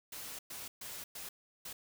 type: noise bursts at uneven times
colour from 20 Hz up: white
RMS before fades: -45 dBFS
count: 5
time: 0.12-0.39 / 0.5-0.68 / 0.81-1.04 / 1.15-1.29 / 1.65-1.73 s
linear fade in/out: 5 ms
effects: none